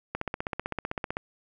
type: click train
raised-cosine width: 0.5 ms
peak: -15 dBFS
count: 17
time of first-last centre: 0.15-1.169 s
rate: 15.7 Hz
effects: none